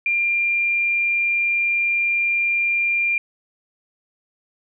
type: tone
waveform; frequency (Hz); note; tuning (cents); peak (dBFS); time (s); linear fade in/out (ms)
sine; 2390; D7; +30; -17; 0.06-3.18; 2
effects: none